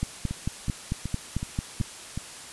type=two click trains; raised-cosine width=5 ms; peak=-14 / -18 dBFS; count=9 / 6; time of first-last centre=0.03-1.812 / 0.31-2.176 s; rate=4.49 / 2.68 Hz; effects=white hiss -42 dBFS RMS until 2.52 s + resampled to 24000 Hz